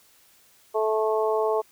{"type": "harmonic tone", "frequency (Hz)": 218, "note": "A3", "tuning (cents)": -16, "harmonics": [2, 3, 4, 5], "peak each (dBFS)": [-23, -27, -29, -31], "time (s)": [0.74, 1.62], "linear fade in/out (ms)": 20, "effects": ["white hiss -58 dBFS RMS until 1.71 s"]}